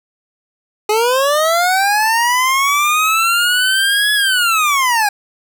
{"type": "linear two-way sweep", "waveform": "25% pulse", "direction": "up then down", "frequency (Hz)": [415.3, 1700, 802], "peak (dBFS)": -8, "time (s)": [0.89, 5.09], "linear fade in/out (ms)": 5, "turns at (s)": 4.13, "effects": []}